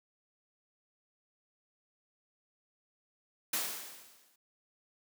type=noise with exponential decay; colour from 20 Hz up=white; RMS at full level=-31 dBFS; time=3.53-4.36 s; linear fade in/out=5 ms; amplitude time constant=180 ms; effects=high-pass 200 Hz 12 dB/octave